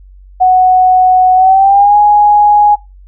sine tone with pitch glide, 740 to 830.6 Hz, F#5 to G#5, 0 to 0 cents, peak -3 dBFS, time 0.4-2.76 s, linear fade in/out 20 ms, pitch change +200 cents, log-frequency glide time 1.35-1.97 s, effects noise-tail reverb RT60 0.2 s tail -17 dB re dry + added 47 Hz sine -34 dBFS peak until 3.07 s

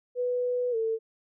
sine tone with pitch glide, 493.9 to 447.7 Hz, B4 to A4, 0 to +30 cents, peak -25 dBFS, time 0.15-0.99 s, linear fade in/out 50 ms, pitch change -170 cents, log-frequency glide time 0.71-0.76 s, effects none

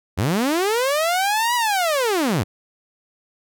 sawtooth linear two-way sweep, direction up then down, 77.5 to 987 to 77.5 Hz, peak -14 dBFS, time 0.17-2.44 s, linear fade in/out 20 ms, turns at 1.55 s, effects none

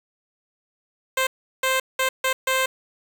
10% pulse tone bursts at uneven times, 523.3 Hz, C5, in tune, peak -11 dBFS, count 5, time 1.17-1.27 / 1.63-1.8 / 1.99-2.09 / 2.24-2.33 / 2.47-2.66 s, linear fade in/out 5 ms, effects 7-bit

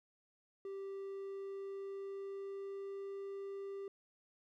triangle tone with pitch glide, 391.4 to 394.6 Hz, G4 to G4, -3 to +11 cents, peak -40 dBFS, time 0.65-3.88 s, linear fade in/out 2 ms, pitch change +14 cents, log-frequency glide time 0.87-3.18 s, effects none

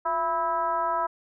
sine tone with frequency modulation, 987.8 Hz, B5, in tune, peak -23 dBFS, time 0.05-1.07 s, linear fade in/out 10 ms, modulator 317 Hz, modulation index 1.1, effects none

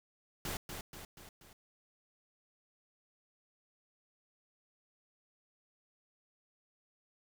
pink noise with echo, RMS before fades -39 dBFS, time 0.45-0.57 s, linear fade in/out 2 ms, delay 240 ms, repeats 4, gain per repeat -5 dB, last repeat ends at 1.53 s, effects none

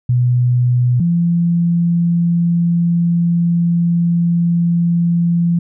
sine tone pair in turn, 123.47 / 171 Hz, B2 / F3, 0 / -36 cents, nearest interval tritone, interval 564 cents, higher second, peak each -10 / -11 dBFS, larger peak first, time 0.09-1 / 1-5.59 s, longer second, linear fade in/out 5 ms, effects none

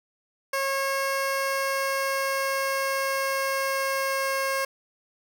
15% pulse tone with pitch glide, 544 to 539.9 Hz, C#5 to C#5, -33 to -46 cents, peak -18 dBFS, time 0.53-4.65 s, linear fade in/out 5 ms, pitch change -13 cents, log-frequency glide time 1.11-4.48 s, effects none

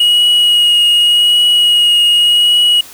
triangle tone with vibrato, 2894 Hz, F#7, 39 cents flat, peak -5 dBFS, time 0-2.81 s, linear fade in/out 5 ms, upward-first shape triangle, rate 0.86 Hz, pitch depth 15 cents each way, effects white hiss -35 dBFS RMS until 2.93 s

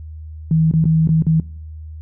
sine tone with dropouts, 160.1 Hz, D#3, 50 cents sharp, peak -11 dBFS, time 0.51-1.4 s, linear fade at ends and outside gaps 2 ms, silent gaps 0.713-0.737 / 0.842-0.854 / 1.074-1.09 / 1.223-1.267 s, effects noise-tail reverb RT60 0.7 s tail -21 dB re dry + added 78 Hz sine -30 dBFS peak until 2.01 s

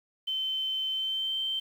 sine tone with pitch glide, 3079 to 3117 Hz, G7 to G7, -32 to -11 cents, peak -28 dBFS, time 0.27-1.6 s, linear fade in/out 10 ms, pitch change +21 cents, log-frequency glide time 0.91-1.36 s, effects 9-bit

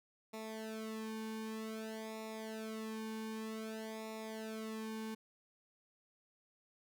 sawtooth tone with flanger, 220 Hz, A3, in tune, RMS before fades -44 dBFS, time 0.33-5.15 s, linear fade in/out 10 ms, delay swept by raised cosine 0.64 to 1.56 ms, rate 0.53 Hz, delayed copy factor -0.9, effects none

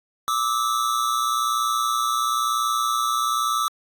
square tone pair together, 1179 / 1300 Hz, D6 / E6, +6 / -24 cents, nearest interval major second, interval 170 cents, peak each -24 / -24 dBFS, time 0.28-3.68 s, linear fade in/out 0 ms, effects AAC 64 kbps

